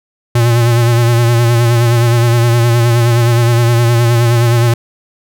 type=tone with vibrato; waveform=square; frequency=118.2 Hz; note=A#2; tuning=24 cents sharp; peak=-8 dBFS; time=0.35-4.74 s; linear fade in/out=5 ms; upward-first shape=sine; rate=9.6 Hz; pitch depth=42 cents each way; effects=none

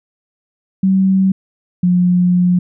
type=tone pair in turn; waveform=sine; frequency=190.9 / 178.82 Hz; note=G3 / F3; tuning=-46 / +41 cents; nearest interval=minor second; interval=113 cents; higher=first; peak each=-9 dBFS; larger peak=neither; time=0.83-1.32 / 1.83-2.59 s; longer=second; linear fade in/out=5 ms; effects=none

